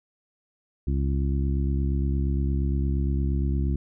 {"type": "harmonic tone", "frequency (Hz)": 68.6, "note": "C#2", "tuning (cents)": -17, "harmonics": [1, 2, 3, 4, 5], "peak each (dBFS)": [-23, -29, -33, -35, -37], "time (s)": [0.87, 3.76], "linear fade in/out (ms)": 5, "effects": []}